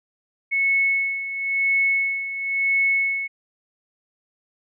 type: tone with tremolo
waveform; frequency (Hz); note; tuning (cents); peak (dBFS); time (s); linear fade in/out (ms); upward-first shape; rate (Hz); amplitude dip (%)
sine; 2200; C#7; -14; -16; 0.51-3.28; 20; sine; 0.97; 70
effects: none